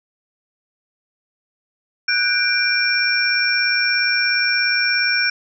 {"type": "tone cluster", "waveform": "sine", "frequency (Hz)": [1483, 1600, 2361, 5470], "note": ["F#6", "G6", "D7", "F8"], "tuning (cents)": [4, 35, 9, -37], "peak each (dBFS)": [-21, -24, -20, -20], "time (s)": [2.08, 5.3], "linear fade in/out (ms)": 5, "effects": []}